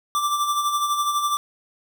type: tone with tremolo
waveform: square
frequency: 1174.7 Hz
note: D6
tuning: in tune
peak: -19 dBFS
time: 0.15-1.37 s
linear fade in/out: 0 ms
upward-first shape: sine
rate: 12 Hz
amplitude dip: 50%
effects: none